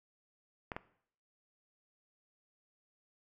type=clicks; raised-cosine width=0.5 ms; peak=-23 dBFS; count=2; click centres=0.718 / 0.765 s; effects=noise-tail reverb RT60 0.6 s tail -17 dB re dry